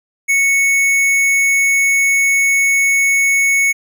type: tone with hard clipping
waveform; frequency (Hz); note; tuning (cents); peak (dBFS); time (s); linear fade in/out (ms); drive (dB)
triangle; 2212; C#7; -4; -12; 0.28-3.73; 20; 18
effects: none